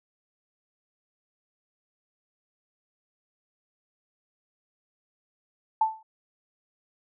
sine tone with exponential decay, 880 Hz, A5, in tune, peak -16 dBFS, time 5.81-6.03 s, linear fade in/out 5 ms, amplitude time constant 47 ms, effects none

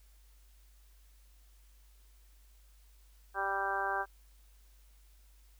harmonic tone, 195.9 Hz, G3, 1 cent flat, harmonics 2 / 3 / 4 / 5 / 6 / 7 / 8, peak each -42 / -43 / -36 / -39 / -39 / -43 / -36 dBFS, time 3.34-4.06 s, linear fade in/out 50 ms, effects added 50 Hz sine -58 dBFS peak until 5.59 s + white hiss -69 dBFS RMS until 5.59 s

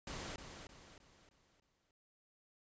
pink noise with echo, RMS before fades -45 dBFS, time 0.07-0.36 s, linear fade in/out 2 ms, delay 310 ms, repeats 5, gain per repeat -7 dB, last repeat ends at 1.91 s, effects resampled to 16000 Hz

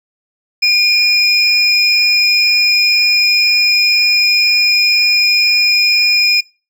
triangle tone pair together, 2411 / 5109 Hz, D7 / D#8, +45 / +45 cents, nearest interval octave + minor second, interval 1300 cents, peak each -10 dBFS, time 0.62-6.41 s, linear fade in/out 10 ms, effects noise-tail reverb RT60 0.3 s tail -23 dB re dry

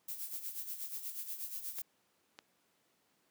violet noise with tremolo, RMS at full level -40 dBFS, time 0.08-1.82 s, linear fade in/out 5 ms, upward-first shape sine, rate 8.3 Hz, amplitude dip 65%
clicks, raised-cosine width 0.2 ms, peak -31 dBFS, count 2, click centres 1.786 / 2.389 s
effects pink hiss -74 dBFS RMS until 3.3 s + high-pass 200 Hz 12 dB/octave

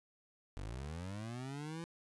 25% pulse linear sweep, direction up, 44.66 to 170 Hz, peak -38 dBFS, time 0.57-1.84 s, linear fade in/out 0 ms, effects resampled to 24000 Hz

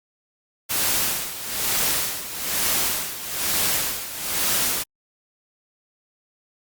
white noise with tremolo, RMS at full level -21 dBFS, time 0.69-4.84 s, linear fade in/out 20 ms, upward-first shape sine, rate 1.1 Hz, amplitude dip 75%, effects Opus 48 kbps

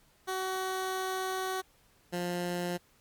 15% pulse tone pair in turn, 376.2 / 176.27 Hz, F#4 / F3, +29 / +16 cents, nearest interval octave + minor second, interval 1313 cents, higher first, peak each -25 dBFS, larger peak neither, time 0.27-1.62 / 2.12-2.78 s, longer first, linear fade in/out 20 ms, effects pink hiss -65 dBFS RMS until 3 s + MP3 96 kbps

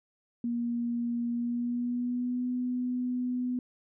sine tone with pitch glide, 237.2 to 249 Hz, A#3 to B3, +30 to +14 cents, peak -28 dBFS, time 0.44-3.59 s, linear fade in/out 2 ms, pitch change +84 cents, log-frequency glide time 1.31-2.47 s, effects none

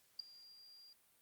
sine tone with ADSR envelope, 4779 Hz, D8, 29 cents sharp, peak -35 dBFS, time 0.19-0.93 s, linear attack 8 ms, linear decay 5 ms, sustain -22 dB, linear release 5 ms, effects white hiss -72 dBFS RMS until 1.21 s + Opus 48 kbps

